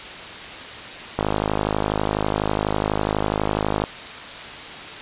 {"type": "click train", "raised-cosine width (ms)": 1, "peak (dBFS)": -6, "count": 139, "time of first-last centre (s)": [1.19, 3.839], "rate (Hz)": 52.1, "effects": ["white hiss -34 dBFS RMS until 5.01 s", "resampled to 8000 Hz"]}